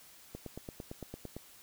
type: click train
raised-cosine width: 2 ms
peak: -28 dBFS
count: 10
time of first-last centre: 0.35-1.366 s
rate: 8.86 Hz
effects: white hiss -57 dBFS RMS until 1.62 s